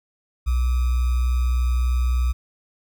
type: tone with sample-and-hold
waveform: sine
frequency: 61.74 Hz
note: B1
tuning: in tune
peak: -17 dBFS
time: 0.46-2.33 s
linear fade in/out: 20 ms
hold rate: 1225 Hz
effects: none